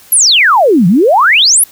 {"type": "exponential two-way sweep", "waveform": "sine", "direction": "down then up", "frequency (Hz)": [11980, 162.1, 11980], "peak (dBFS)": -4, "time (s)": [0.12, 1.64], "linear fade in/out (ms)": 5, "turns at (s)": 0.87, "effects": ["white hiss -40 dBFS RMS until 1.71 s"]}